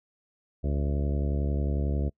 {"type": "harmonic tone with a mistuned harmonic", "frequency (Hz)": 71.1, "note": "C#2", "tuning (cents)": 45, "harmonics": [1, 2, 3, 4, 5, 6, 7, 8, 9], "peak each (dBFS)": [-26, -32, -36, -38, -40, -42, -43, -44, -45], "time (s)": [0.63, 2.1], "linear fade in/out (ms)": 20, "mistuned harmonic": 9, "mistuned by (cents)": 53, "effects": ["noise-tail reverb RT60 0.1 s tail -26 dB re dry"]}